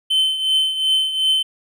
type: tone with tremolo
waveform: triangle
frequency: 3071 Hz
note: G7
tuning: 36 cents flat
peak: -11 dBFS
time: 0.1-1.43 s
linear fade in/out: 10 ms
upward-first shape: triangle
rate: 2.7 Hz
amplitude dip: 70%
effects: none